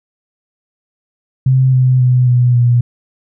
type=tone with pitch steps; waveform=sine; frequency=130.81 / 128.27 / 125.77 / 123.33 / 120.93 Hz; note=C3 / C3 / B2 / B2 / B2; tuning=0 / -34 / +32 / -2 / -36 cents; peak=-7 dBFS; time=1.46-2.81 s; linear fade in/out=5 ms; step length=270 ms; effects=none